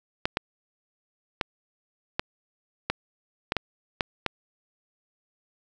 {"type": "clicks", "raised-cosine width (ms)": 0.3, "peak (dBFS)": -8, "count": 9, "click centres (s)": [0.255, 0.371, 1.412, 2.195, 2.9, 3.521, 3.567, 4.008, 4.263], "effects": []}